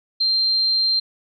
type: tone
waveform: sine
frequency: 4162 Hz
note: C8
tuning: 10 cents flat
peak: -16 dBFS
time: 0.2-1 s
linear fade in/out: 10 ms
effects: none